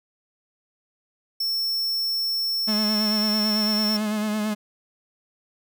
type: tone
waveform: square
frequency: 5400 Hz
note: E8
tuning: 41 cents sharp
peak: -23 dBFS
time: 1.4-3.97 s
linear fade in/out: 5 ms
type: tone with vibrato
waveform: 45% pulse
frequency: 212.7 Hz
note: G#3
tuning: 42 cents sharp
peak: -23 dBFS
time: 2.67-4.55 s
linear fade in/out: 20 ms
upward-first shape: sine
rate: 9 Hz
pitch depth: 35 cents each way
effects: none